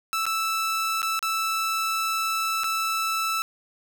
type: tone with dropouts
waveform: sawtooth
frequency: 1318.5 Hz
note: E6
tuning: in tune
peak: -20 dBFS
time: 0.13-3.42 s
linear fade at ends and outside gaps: 0 ms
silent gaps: 0.255-0.265 / 1.018-1.029 / 1.192-1.227 / 2.635-2.642 s
effects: none